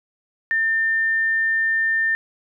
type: tone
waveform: sine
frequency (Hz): 1800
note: A6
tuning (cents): +39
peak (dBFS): -17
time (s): 0.51-2.15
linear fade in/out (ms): 0
effects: none